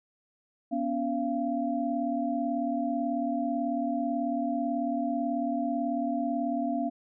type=tone cluster; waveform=sine; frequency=245.9 / 284.1 / 685 Hz; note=B3 / C#4 / F5; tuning=-7 / +43 / -34 cents; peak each=-31 dBFS; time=0.71-6.9 s; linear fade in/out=20 ms; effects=none